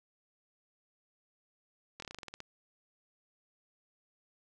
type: slowing click train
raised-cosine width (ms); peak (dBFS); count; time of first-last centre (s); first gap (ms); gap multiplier
0.2; -26; 11; 2-2.404; 23; 1.12
effects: none